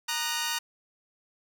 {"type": "chord", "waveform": "10% pulse", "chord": "D# minor", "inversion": "second", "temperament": "equal with one note detuned", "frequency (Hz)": [932.3, 1222.4, 1480], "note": ["A#5", "D#6", "F#6"], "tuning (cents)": [0, -31, 0], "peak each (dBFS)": [-22, -28, -25], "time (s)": [0.08, 0.59], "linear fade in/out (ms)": 10, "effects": []}